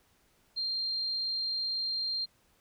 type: tone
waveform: sine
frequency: 4186 Hz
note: C8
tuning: in tune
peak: -30 dBFS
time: 0.56-2.26 s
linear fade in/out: 20 ms
effects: pink hiss -68 dBFS RMS until 2.6 s